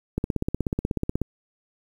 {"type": "click train", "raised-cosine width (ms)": 3, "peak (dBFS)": -11, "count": 18, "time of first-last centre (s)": [0.18, 1.217], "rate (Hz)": 16.4, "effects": ["8-bit"]}